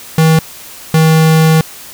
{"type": "tone pair in turn", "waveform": "square", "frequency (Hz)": [160, 159.37], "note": ["D#3", "D#3"], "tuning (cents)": [49, 42], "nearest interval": "unison", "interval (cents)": 7, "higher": "first", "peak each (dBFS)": -6, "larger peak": "neither", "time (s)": [[0.18, 0.39], [0.94, 1.61]], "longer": "second", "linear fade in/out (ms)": 2, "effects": ["white hiss -32 dBFS RMS until 1.93 s"]}